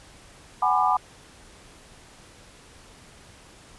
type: chord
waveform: sine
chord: G# half-diminished seventh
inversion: third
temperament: just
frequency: 747.5 / 830.6 / 996.7 / 1196.1 Hz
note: F#5 / G#5 / B5 / D6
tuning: +17 / 0 / +16 / +31 cents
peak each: -24 dBFS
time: 0.62-0.97 s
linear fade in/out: 5 ms
effects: pink hiss -50 dBFS RMS until 3.78 s + resampled to 24000 Hz